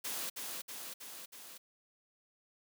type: noise with echo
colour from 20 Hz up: white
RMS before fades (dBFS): -39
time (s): 0.04-0.3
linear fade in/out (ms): 10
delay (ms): 320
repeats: 4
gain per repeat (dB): -3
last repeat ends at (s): 1.58
effects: high-pass 200 Hz 12 dB/octave